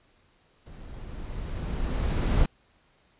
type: noise with level ramp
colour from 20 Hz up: brown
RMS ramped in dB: -44 to -21 dBFS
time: 0.66-2.46 s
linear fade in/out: 5 ms
effects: pink hiss -64 dBFS RMS until 3.19 s + resampled to 8000 Hz